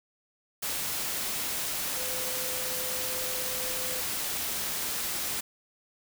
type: tone in noise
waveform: sine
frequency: 510 Hz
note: C5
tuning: 44 cents flat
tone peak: -40 dBFS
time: 1.96-4.01 s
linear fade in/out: 10 ms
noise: white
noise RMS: -32 dBFS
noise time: 0.62-5.41 s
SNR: -11 dB
effects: none